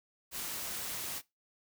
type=noise; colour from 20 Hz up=white; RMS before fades=-39 dBFS; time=0.31-1.22 s; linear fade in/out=50 ms; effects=noise-tail reverb RT60 0.2 s tail -20 dB re dry